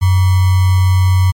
sine tone with sample-and-hold, 92.8 Hz, F#2, 6 cents sharp, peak -7 dBFS, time 0.01-1.32 s, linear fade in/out 20 ms, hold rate 1050 Hz, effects MP3 64 kbps

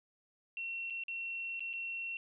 sine tone with dropouts, 2721 Hz, F7, 46 cents flat, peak -37 dBFS, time 0.57-2.17 s, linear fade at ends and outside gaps 1 ms, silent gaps 0.9-0.905 / 1.037-1.082 / 1.595-1.605 / 1.731-1.736 s, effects none

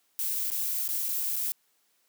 violet noise with dropouts, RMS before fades -30 dBFS, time 0.19-1.52 s, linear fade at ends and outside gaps 0 ms, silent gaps 0.502-0.518 / 0.878-0.889 / 1.084-1.088 / 1.359-1.364 s, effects white hiss -70 dBFS RMS until 2.08 s + high-pass 200 Hz 12 dB/octave

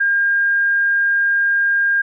sine tone, 1610 Hz, G6, 46 cents sharp, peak -13 dBFS, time 0-2.02 s, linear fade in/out 10 ms, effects none

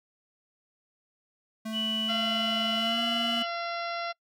square tone with pitch glide, 220 to 235.8 Hz, A3 to A#3, 0 to +20 cents, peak -33 dBFS, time 1.65-3.43 s, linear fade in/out 10 ms, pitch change +120 cents, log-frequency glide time 2.76-3.01 s
sine tone, 2960 Hz, F#7, in tune, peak -28 dBFS, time 1.72-3.47 s, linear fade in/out 50 ms
harmonic tone, 684 Hz, F5, 36 cents flat, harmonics 1 / 2 / 3 / 4 / 5 / 6 / 7 / 8, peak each -34 / -35 / -39 / -43 / -46 / -45 / -48 / -48 dBFS, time 2.08-4.13 s, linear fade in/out 20 ms
effects noise-tail reverb RT60 0.1 s tail -26 dB re dry

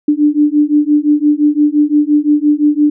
sine beating tone pair, 293.7 / 299.5 Hz, D4 / D4, 0 / +34 cents, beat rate 5.8 Hz, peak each -11 dBFS, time 0.08-2.9 s, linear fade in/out 5 ms, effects none

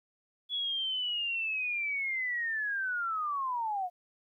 sine linear sweep, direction down, 3406 to 698.5 Hz, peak -30 dBFS, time 0.49-3.9 s, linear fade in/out 50 ms, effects 12-bit

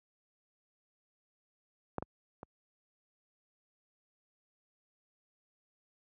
clicks, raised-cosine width 1 ms, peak -19 / -23 / -30 dBFS, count 3, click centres 1.983 / 2.025 / 2.431 s, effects high-pass 60 Hz 12 dB/octave

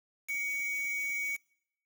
triangle tone with quantisation, 2248 Hz, C#7, 24 cents sharp, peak -30 dBFS, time 0.28-1.37 s, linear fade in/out 20 ms, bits 7, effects noise-tail reverb RT60 0.8 s tail -26 dB re dry

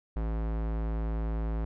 square tone with low-pass filter, 55 Hz, A1, in tune, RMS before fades -31 dBFS, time 0.16-1.65 s, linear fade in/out 5 ms, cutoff 1300 Hz, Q 0.64, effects none

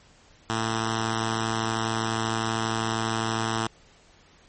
5% pulse tone with notch filter, 112.5 Hz, A2, 39 cents sharp, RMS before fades -27 dBFS, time 0.5-3.67 s, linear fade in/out 0 ms, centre 550 Hz, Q 1.6, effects pink hiss -56 dBFS RMS until 4.48 s + MP3 32 kbps

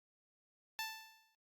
10% pulse tone with exponential decay, 882 Hz, A5, 4 cents sharp, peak -29 dBFS, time 0.79-1.35 s, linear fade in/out 0 ms, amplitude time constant 120 ms, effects noise-tail reverb RT60 0.1 s tail -18 dB re dry + Opus 48 kbps

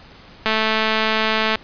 click train, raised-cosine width 0.3 ms, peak -3 dBFS, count 241, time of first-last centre 0.46-1.556 s, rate 219 Hz, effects pink hiss -44 dBFS RMS until 1.63 s + resampled to 11025 Hz

